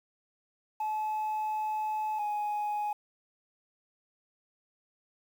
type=tone pair in turn; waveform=sine; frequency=860 / 835.5 Hz; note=A5 / G#5; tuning=-40 / +10 cents; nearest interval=minor second; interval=50 cents; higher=first; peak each=-27 dBFS; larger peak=neither; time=0.8-2.19 / 2.19-2.93 s; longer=first; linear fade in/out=5 ms; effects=tanh soft clip ceiling -28 dBFS + 9-bit